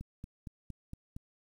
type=click train; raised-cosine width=5 ms; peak=-30 dBFS; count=6; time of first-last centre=0.01-1.165 s; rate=4.33 Hz; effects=10-bit